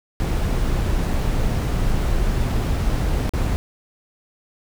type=noise with dropouts; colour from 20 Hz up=brown; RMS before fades=-20 dBFS; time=0.2-3.56 s; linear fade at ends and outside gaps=0 ms; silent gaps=1.136-1.14 / 3.293-3.336 s; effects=none